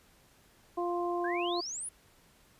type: harmonic tone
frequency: 349.2 Hz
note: F4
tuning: in tune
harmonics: 1 / 2 / 3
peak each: -32 / -35 / -37 dBFS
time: 0.77-1.61 s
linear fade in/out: 10 ms
type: exponential sweep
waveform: sine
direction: up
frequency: 1546 to 10660 Hz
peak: -36 dBFS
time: 1.24-1.89 s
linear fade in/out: 5 ms
effects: pink hiss -63 dBFS RMS until 2.59 s + resampled to 32000 Hz